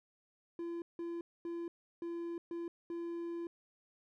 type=tone bursts at uneven times; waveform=triangle; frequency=340 Hz; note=F4; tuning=46 cents flat; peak=-36 dBFS; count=6; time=0.59-0.82 / 0.99-1.21 / 1.45-1.68 / 2.02-2.38 / 2.51-2.68 / 2.9-3.47 s; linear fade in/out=2 ms; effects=none